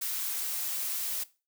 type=noise with high-pass filter sweep; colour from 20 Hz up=blue; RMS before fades=-33 dBFS; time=0.01-1.24 s; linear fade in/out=10 ms; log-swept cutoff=1200 to 320 Hz; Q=1.2; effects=noise-tail reverb RT60 0.3 s tail -18 dB re dry